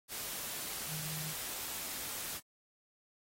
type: tone in noise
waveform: sine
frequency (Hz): 155.4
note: D#3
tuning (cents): -2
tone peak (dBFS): -43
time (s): 0.87-1.34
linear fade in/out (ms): 50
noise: white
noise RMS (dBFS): -41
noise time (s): 0.08-2.41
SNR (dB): -5
effects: AAC 48 kbps